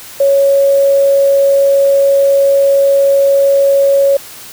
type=tone with quantisation; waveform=sine; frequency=554.4 Hz; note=C#5; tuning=in tune; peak=-6 dBFS; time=0.2-4.17 s; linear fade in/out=5 ms; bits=5; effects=white hiss -32 dBFS RMS until 4.52 s